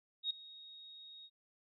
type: tone with ADSR envelope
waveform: sine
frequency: 3753 Hz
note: A#7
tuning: 11 cents sharp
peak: -31 dBFS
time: 0.23-1.3 s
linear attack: 73 ms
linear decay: 7 ms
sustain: -20 dB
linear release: 50 ms
effects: none